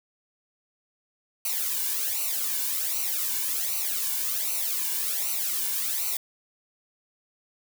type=noise with flanger; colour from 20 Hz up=blue; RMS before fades=-28 dBFS; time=1.45-6.17 s; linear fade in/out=2 ms; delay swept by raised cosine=0.58 to 1.58 ms; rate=1.3 Hz; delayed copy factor=-0.85; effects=none